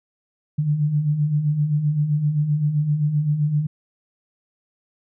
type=beating tone pair; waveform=sine; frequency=143.2 / 150.9 Hz; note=D3 / D3; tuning=-43 / +47 cents; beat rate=7.7 Hz; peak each=-26 / -18 dBFS; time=0.58-3.67 s; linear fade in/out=10 ms; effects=none